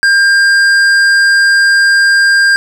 sine tone with hard clipping, 1600 Hz, G6, 35 cents sharp, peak -7 dBFS, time 0.03-2.56 s, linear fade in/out 0 ms, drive 9 dB, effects none

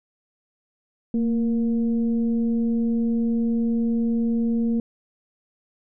sine tone with frequency modulation, 230 Hz, A#3, 23 cents flat, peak -19 dBFS, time 1.14-4.8 s, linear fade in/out 2 ms, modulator 240 Hz, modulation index 0.42, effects none

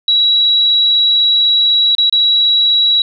sine tone with dropouts, 3892 Hz, B7, 26 cents flat, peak -8 dBFS, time 0.08-3.02 s, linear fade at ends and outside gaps 2 ms, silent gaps 1.951-1.982 / 2.097-2.125 s, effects none

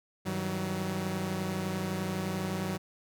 sawtooth tone cluster, 99.8 / 159.8 / 188 Hz, G2 / D#3 / F#3, +32 / +47 / +28 cents, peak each -35 / -33 / -29 dBFS, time 0.25-2.78 s, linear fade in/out 20 ms, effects none

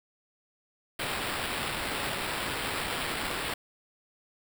white noise with sample-and-hold, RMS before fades -33 dBFS, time 0.99-3.54 s, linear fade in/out 5 ms, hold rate 6300 Hz, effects none

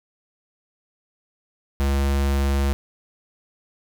square tone, 69.3 Hz, C#2, in tune, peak -19 dBFS, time 1.8-2.73 s, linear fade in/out 0 ms, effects none

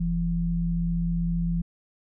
sine tone pair together, 42.38 / 169.5 Hz, E1 / E3, +49 / +49 cents, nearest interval 2 octaves, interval 2400 cents, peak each -28 / -24 dBFS, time 0-1.62 s, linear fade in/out 10 ms, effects none

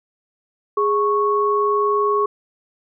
sine tone pair together, 413.9 / 1105 Hz, G#4 / C#6, -6 / -6 cents, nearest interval octave + perfect fourth, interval 1700 cents, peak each -18 dBFS, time 0.77-2.26 s, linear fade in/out 5 ms, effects none

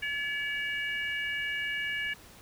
harmonic tone, 570 Hz, C#5, 48 cents sharp, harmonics 3 / 4 / 5, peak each -33 / -35 / -37 dBFS, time 0.02-2.14 s, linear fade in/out 10 ms, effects pink hiss -53 dBFS RMS until 2.41 s

